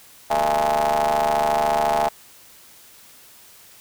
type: ring-modulated tone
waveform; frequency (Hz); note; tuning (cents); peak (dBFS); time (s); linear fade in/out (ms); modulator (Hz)
35% pulse; 74.1; D2; +16; -13; 0.3-2.09; 10; 754
effects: white hiss -48 dBFS RMS until 3.8 s